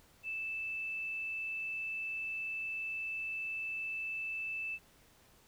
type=tone; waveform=sine; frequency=2637 Hz; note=E7; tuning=in tune; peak=-36 dBFS; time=0.23-4.79 s; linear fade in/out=50 ms; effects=pink hiss -64 dBFS RMS until 5.47 s